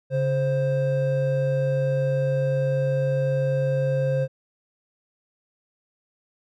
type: tone pair together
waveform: triangle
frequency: 139.3 / 525.9 Hz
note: C#3 / C5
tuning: +9 / +9 cents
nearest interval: octave + major seventh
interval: 2300 cents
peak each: -21 dBFS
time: 0.1-4.28 s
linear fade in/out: 50 ms
effects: none